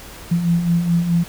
sine beating tone pair, 167 / 171.7 Hz, E3 / F3, +23 / -29 cents, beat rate 4.7 Hz, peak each -23 / -15 dBFS, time 0.31-1.24 s, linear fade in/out 10 ms, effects added 60 Hz sine -45 dBFS peak until 1.28 s + pink hiss -38 dBFS RMS until 1.28 s

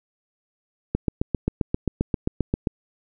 click train, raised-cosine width 3 ms, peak -8 dBFS, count 14, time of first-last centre 0.95-2.672 s, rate 7.55 Hz, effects none

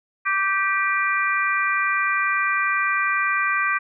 harmonic tone with a mistuned harmonic, 390 Hz, G4, 9 cents flat, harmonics 3 / 4 / 5 / 6, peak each -23 / -24 / -25 / -26 dBFS, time 0.25-3.79 s, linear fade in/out 20 ms, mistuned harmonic 6, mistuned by +31 cents, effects none

